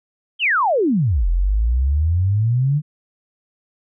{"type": "exponential two-way sweep", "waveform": "sine", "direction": "down then up", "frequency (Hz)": [3247, 41.2, 153.8], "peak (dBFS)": -14, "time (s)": [0.39, 2.82], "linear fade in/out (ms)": 50, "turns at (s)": 1.28, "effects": []}